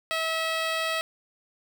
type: tone with notch filter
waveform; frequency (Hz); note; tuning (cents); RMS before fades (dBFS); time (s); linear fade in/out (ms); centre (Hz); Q
10% pulse; 647; E5; -32; -28; 0.11-1.01; 0; 11000; 1.2
effects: none